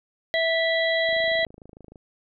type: harmonic tone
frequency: 656 Hz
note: E5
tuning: 9 cents flat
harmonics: 1 / 3 / 5 / 6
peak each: -23 / -24 / -31 / -31 dBFS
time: 0.34-1.45 s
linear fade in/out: 0 ms
type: click train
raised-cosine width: 2 ms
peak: -32 dBFS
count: 24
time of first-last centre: 1.09-1.958 s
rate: 26.5 Hz
effects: none